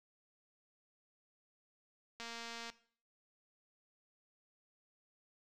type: click train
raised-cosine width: 0.2 ms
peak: -29 dBFS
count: 117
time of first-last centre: 2.2-2.7 s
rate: 232 Hz
effects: noise-tail reverb RT60 0.5 s tail -17 dB re dry